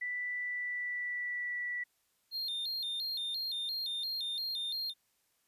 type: tone with pitch glide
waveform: sine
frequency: 1975.5 to 1955.1 Hz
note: B6 to B6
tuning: 0 to -18 cents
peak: -34 dBFS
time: 0.01-1.84 s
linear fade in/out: 10 ms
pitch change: -18 cents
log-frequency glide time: 0.36-1.56 s
type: tone with vibrato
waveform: triangle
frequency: 3909 Hz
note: B7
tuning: 19 cents flat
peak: -33 dBFS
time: 2.31-4.94 s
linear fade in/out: 50 ms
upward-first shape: square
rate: 2.9 Hz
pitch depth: 130 cents each way
effects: white hiss -75 dBFS RMS until 5.47 s + resampled to 32000 Hz